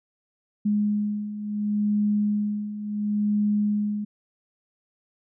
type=beating tone pair; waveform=sine; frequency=207.7 / 208.41 Hz; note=G#3 / G#3; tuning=0 / +6 cents; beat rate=0.71 Hz; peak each=-28 / -23 dBFS; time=0.65-4.05 s; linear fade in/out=10 ms; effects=none